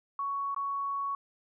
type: tone with dropouts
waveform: sine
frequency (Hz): 1115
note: C#6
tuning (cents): +10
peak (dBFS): -30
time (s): 0.19-1.15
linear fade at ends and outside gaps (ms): 2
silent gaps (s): 0.546-0.563
effects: none